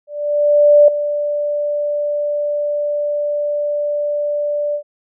sine tone with ADSR envelope, 587.3 Hz, D5, in tune, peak -4 dBFS, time 0.07-4.83 s, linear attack 810 ms, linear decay 4 ms, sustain -12 dB, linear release 86 ms, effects none

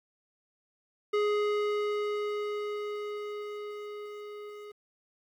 square tone with level ramp, 416.9 Hz, G#4, 7 cents sharp, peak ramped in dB -25 to -43 dBFS, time 1.13-4.72 s, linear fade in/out 10 ms, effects low-pass 3000 Hz 12 dB/octave + 10-bit

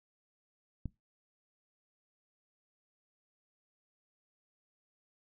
click, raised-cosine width 5 ms, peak -25 dBFS, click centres 0.857 s, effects noise-tail reverb RT60 0.2 s tail -21 dB re dry

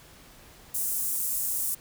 pink high-pass noise, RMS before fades -29 dBFS, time 0.74-1.75 s, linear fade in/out 10 ms, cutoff 8500 Hz, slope 24 dB/octave, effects pink hiss -52 dBFS RMS until 1.8 s

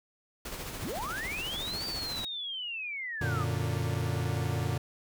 pink noise with tremolo, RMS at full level -38 dBFS, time 0.45-2.25 s, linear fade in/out 5 ms, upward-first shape sine, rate 14 Hz, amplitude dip 40%
sine linear two-way sweep, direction up then down, 49 to 4668 to 1152 Hz, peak -34 dBFS, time 0.82-3.45 s, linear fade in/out 10 ms, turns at 1.85 s
45% pulse chord, Gb augmented, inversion none, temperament equal with one note detuned, 91.7 / 116.54 / 146.83 Hz, Gb2 / Bb2 / D3, -15 / 0 / 0 cents, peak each -34 / -32 / -34 dBFS, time 3.21-4.78 s, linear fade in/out 5 ms
effects none

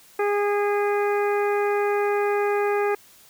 harmonic tone, 409.8 Hz, G#4, 23 cents flat, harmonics 1 / 2 / 3 / 4 / 5 / 6, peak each -21 / -27 / -31 / -33 / -35 / -37 dBFS, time 0.19-2.95 s, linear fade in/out 5 ms, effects white hiss -52 dBFS RMS until 3.29 s

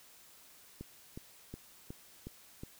click train, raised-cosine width 3 ms, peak -30 dBFS, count 6, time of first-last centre 0.81-2.635 s, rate 2.74 Hz, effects white hiss -59 dBFS RMS until 2.79 s

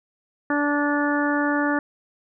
harmonic tone, 290.9 Hz, D4, 16 cents flat, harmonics 1 / 2 / 3 / 4 / 5 / 6, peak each -22 / -28 / -29 / -30 / -28 / -28 dBFS, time 0.5-1.79 s, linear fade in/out 2 ms, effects none

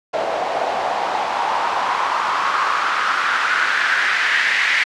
white noise with band-pass filter sweep, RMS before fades -19 dBFS, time 0.13-4.84 s, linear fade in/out 10 ms, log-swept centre 630 to 2000 Hz, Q 3.8, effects low-pass 5000 Hz 12 dB/octave

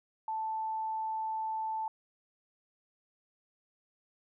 sine tone, 880 Hz, A5, in tune, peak -32 dBFS, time 0.28-1.88 s, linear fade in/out 2 ms, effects none

